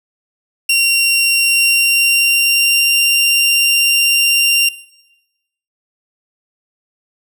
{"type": "tone with pitch glide", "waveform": "sawtooth", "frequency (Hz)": [2755, 2776], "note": ["F7", "F7"], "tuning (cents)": [-24, -11], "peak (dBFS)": -7, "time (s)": [0.69, 4.69], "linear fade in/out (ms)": 5, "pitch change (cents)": 13, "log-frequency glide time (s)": [1.39, 2.94], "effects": ["noise-tail reverb RT60 1.0 s tail -19 dB re dry"]}